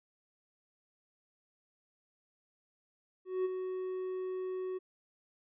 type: tone with ADSR envelope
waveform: triangle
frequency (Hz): 371.6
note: F#4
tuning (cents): +7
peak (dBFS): -26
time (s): 3.25-4.79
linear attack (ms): 200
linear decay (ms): 23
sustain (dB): -7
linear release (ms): 20
effects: resampled to 8000 Hz